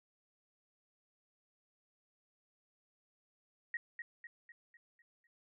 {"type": "tone with echo", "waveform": "sine", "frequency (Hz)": 1884, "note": "A#6", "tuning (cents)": 18, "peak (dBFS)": -35, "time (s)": [3.74, 3.77], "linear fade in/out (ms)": 2, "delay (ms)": 250, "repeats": 6, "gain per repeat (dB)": -6, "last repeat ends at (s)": 5.27, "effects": []}